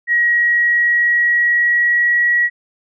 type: tone with pitch glide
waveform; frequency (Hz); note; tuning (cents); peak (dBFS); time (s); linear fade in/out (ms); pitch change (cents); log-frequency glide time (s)
sine; 1901 to 1919.8; A#6 to B6; +33 to -50; -11; 0.07-2.5; 50; +17; 0.29-2.35
effects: none